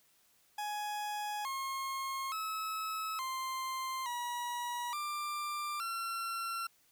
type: tone with pitch steps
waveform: 40% pulse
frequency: 836 / 1076 / 1294 / 1048 / 964 / 1187 / 1360 Hz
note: G#5 / C6 / E6 / C6 / B5 / D6 / F6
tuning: +11 / +48 / -32 / +2 / -42 / +18 / -46 cents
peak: -35 dBFS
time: 0.58-6.67 s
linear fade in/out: 5 ms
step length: 870 ms
effects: white hiss -69 dBFS RMS until 6.91 s